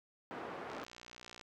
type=band-pass noise; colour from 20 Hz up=pink; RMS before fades=-45 dBFS; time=0.31-0.84 s; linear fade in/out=0 ms; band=320 to 1400 Hz; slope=12 dB/octave
type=click train; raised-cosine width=0.2 ms; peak=-33 dBFS; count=44; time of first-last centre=0.7-1.412 s; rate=60.4 Hz
effects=none